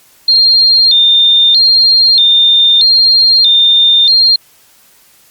sine tone with vibrato, 3900 Hz, B7, 23 cents flat, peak -4 dBFS, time 0.28-4.36 s, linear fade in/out 5 ms, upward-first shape square, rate 0.79 Hz, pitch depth 130 cents each way, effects white hiss -46 dBFS RMS until 5.3 s + Opus 48 kbps

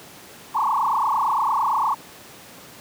sine tone with frequency modulation, 1000 Hz, B5, 21 cents sharp, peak -18 dBFS, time 0.54-1.95 s, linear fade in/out 20 ms, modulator 28.8 Hz, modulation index 5.1, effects pink hiss -43 dBFS RMS until 2.8 s + high-pass 150 Hz 12 dB/octave

